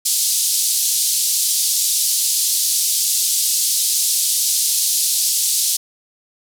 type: band-pass noise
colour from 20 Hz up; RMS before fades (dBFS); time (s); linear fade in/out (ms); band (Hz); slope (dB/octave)
white; -18; 0.05-5.77; 10; 4000 to 12000; 24
effects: none